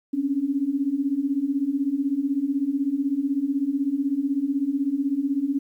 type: beating tone pair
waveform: sine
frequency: 267.3 / 283.3 Hz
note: C4 / C#4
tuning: +37 / +38 cents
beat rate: 16 Hz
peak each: -26 / -23 dBFS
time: 0.13-5.59 s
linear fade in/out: 10 ms
effects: 10-bit